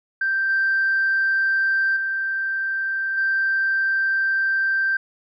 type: tone with level steps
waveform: sine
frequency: 1568 Hz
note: G6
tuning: in tune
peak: -18 / -16 / -21 / -17 dBFS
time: 0.21-4.97 s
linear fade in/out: 5 ms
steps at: 0.49 / 1.96 / 3.17 s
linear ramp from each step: 10 ms
effects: tanh soft clip ceiling -13 dBFS